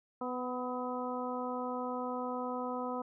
harmonic tone with a mistuned harmonic, 249.7 Hz, B3, 19 cents sharp, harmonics 1 / 2 / 3 / 4 / 5, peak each -39 / -39 / -42 / -41 / -43 dBFS, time 0.21-3.02 s, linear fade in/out 5 ms, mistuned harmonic 5, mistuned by +26 cents, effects none

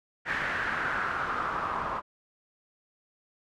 white noise with low-pass filter sweep, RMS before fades -31 dBFS, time 0.25-2.02 s, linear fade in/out 50 ms, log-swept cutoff 1800 to 1100 Hz, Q 4.2, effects none

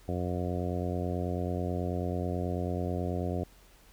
harmonic tone, 89.2 Hz, F2, 37 cents sharp, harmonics 1 / 2 / 3 / 4 / 5 / 6 / 7 / 8, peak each -33 / -36 / -38 / -39 / -40 / -41 / -41 / -42 dBFS, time 0.08-3.44 s, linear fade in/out 5 ms, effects added 44 Hz sine -57 dBFS peak until 3.92 s + pink hiss -60 dBFS RMS until 3.92 s

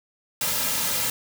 white noise with comb filter, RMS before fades -25 dBFS, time 0.41-1.1 s, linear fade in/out 2 ms, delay 2.7 ms, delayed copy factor -0.65, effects none

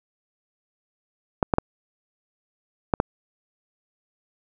clicks, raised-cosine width 1 ms, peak -4 dBFS, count 5, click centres 1.428 / 1.538 / 1.584 / 2.938 / 3.001 s, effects none

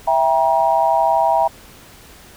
sine chord, E diminished, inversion none, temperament just, 659.3 / 791.1 / 949.3 Hz, E5 / G5 / Bb5, 0 / +16 / +31 cents, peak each -17 dBFS, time 0.07-1.48 s, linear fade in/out 10 ms, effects pink hiss -43 dBFS RMS until 2.36 s

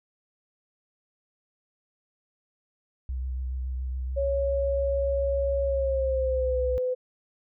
sine tone with vibrato, 64 Hz, C2, 38 cents flat, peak -28 dBFS, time 3.09-6.78 s, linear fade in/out 0 ms, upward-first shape triangle, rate 7.1 Hz, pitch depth 32 cents each way
sine tone with pitch glide, 554.4 to 505.5 Hz, C#5 to B4, 0 to +40 cents, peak -24 dBFS, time 4.16-6.95 s, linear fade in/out 20 ms, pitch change -160 cents, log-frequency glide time 5.62-6.63 s
effects none

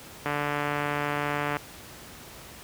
click train, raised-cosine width 0.5 ms, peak -13 dBFS, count 192, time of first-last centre 0.26-1.568 s, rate 146 Hz, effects pink hiss -45 dBFS RMS until 2.63 s + high-pass 60 Hz 12 dB/octave

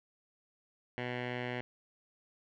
10% pulse tone with low-pass filter, 123.47 Hz, B2, in tune, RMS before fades -38 dBFS, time 0.98-1.61 s, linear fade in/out 0 ms, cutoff 2400 Hz, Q 3.7, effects none

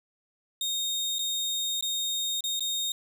30% pulse tone with dropouts, 3700 Hz, A#7, 14 cents flat, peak -25 dBFS, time 0.61-2.92 s, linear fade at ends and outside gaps 2 ms, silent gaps 1.185-1.191 / 1.81-1.825 / 2.407-2.439 / 2.595-2.606 s, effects none

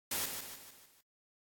white noise with echo, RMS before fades -35 dBFS, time 0.11-0.26 s, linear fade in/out 5 ms, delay 150 ms, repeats 5, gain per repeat -6 dB, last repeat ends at 1.01 s, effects AAC 64 kbps

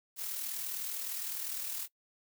blue noise with amplitude modulation, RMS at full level -36 dBFS, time 0.16-1.88 s, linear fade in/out 50 ms, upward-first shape sine, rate 39.8 Hz, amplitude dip 45%, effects noise-tail reverb RT60 0.1 s tail -21 dB re dry

